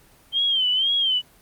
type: tone with vibrato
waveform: sine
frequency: 3136 Hz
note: G7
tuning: in tune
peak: -18 dBFS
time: 0.32-1.22 s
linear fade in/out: 50 ms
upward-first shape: sine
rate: 2 Hz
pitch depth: 98 cents each way
effects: pink hiss -54 dBFS RMS until 1.41 s + Opus 24 kbps